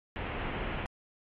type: low-pass noise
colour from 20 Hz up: pink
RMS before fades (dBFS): -36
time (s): 0.16-0.86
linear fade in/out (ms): 0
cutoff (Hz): 3000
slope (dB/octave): 48
effects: AAC 32 kbps